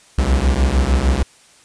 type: beating tone pair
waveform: 45% pulse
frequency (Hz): 62 / 68.6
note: B1 / C#2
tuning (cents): +7 / -17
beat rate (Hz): 6.6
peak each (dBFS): -16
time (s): 0.18-1.23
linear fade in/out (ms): 5
effects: white hiss -49 dBFS RMS until 1.64 s + resampled to 22050 Hz